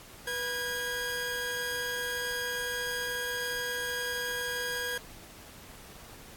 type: tone pair together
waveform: sawtooth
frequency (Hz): 490 / 1633.9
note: B4 / G#6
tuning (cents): -14 / -29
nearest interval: octave + major sixth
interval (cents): 2085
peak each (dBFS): -33 / -29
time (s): 0.27-4.98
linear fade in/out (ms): 5
effects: pink hiss -50 dBFS RMS until 6.36 s + AAC 64 kbps